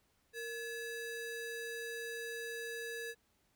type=ring-modulated tone; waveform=square; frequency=1084 Hz; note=C#6; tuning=39 cents flat; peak=-38 dBFS; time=0.33-3.15 s; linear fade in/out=50 ms; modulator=621 Hz; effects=pink hiss -75 dBFS RMS until 3.55 s